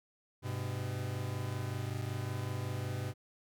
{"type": "tone pair together", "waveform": "45% pulse", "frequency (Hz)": [100.78, 126.1], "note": ["G2", "B2"], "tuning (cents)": [48, 36], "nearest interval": "major third", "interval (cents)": 388, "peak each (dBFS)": [-38, -38], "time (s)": [0.42, 3.14], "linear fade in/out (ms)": 50, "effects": []}